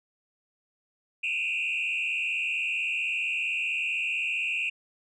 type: tone with frequency modulation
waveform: sine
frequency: 2597 Hz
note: E7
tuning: 26 cents flat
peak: -25 dBFS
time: 1.23-4.7 s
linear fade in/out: 10 ms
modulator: 75.6 Hz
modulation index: 2.6
effects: tanh soft clip ceiling -23 dBFS